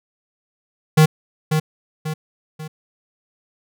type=tone with echo; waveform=square; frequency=155.56 Hz; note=D#3; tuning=in tune; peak=-9 dBFS; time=0.97-1.06 s; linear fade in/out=10 ms; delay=540 ms; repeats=3; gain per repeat=-7 dB; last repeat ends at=2.68 s; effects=none